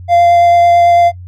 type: tone with vibrato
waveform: triangle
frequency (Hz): 692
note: F5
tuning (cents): -16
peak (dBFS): -3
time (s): 0.08-1.12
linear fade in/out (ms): 50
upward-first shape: triangle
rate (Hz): 9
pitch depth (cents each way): 9
effects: noise-tail reverb RT60 0.1 s tail -20 dB re dry + added 90 Hz sine -27 dBFS peak until 1.27 s